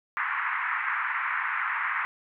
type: band-pass noise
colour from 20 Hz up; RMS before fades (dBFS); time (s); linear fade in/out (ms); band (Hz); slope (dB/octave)
white; -29; 0.17-2.05; 0; 970 to 2100; 48
effects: none